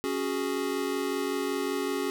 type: chord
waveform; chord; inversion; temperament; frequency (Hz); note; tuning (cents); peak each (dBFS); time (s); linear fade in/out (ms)
square; C# suspended fourth; none; equal; 277.2 / 370 / 415.3; C#4 / F#4 / G#4; 0 / 0 / 0; -33; 0.04-2.1; 0
effects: none